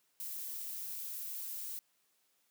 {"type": "noise", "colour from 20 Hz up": "violet", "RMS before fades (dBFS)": -42, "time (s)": [0.2, 1.79], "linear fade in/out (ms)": 0, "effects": ["white hiss -75 dBFS RMS until 2.5 s", "high-pass 150 Hz 12 dB/octave"]}